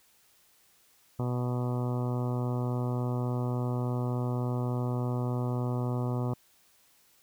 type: harmonic tone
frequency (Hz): 123.47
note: B2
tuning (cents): 0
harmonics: 1 / 2 / 3 / 4 / 5 / 6 / 7 / 8 / 9 / 10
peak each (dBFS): -29 / -35 / -39 / -41 / -43 / -45 / -46 / -47 / -48 / -49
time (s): 1.19-6.34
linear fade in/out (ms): 5
effects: white hiss -64 dBFS RMS until 7.22 s